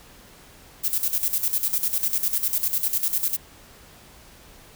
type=noise with tremolo; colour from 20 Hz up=violet; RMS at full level=-22 dBFS; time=0.83-3.37 s; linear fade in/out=20 ms; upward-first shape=square; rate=10 Hz; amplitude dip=70%; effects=pink hiss -49 dBFS RMS until 4.75 s